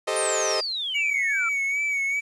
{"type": "chord", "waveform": "sawtooth", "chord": "A half-diminished seventh", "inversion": "third", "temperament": "equal", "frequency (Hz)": [392, 440, 523.3, 622.3], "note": ["G4", "A4", "C5", "Eb5"], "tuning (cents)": [0, 0, 0, 0], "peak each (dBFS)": [-27, -26, -26, -23], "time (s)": [0.07, 0.61], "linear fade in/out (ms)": 10}
{"type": "exponential sweep", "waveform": "sine", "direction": "down", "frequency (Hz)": [9410, 1318.5], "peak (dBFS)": -26, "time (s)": [0.16, 1.49], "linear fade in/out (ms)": 5}
{"type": "tone with vibrato", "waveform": "triangle", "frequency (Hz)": 2254, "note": "C#7", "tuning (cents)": 28, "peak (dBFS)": -21, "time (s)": [0.94, 2.21], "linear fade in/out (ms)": 20, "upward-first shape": "sine", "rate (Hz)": 2.5, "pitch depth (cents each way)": 50}
{"effects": ["resampled to 24000 Hz", "9-bit"]}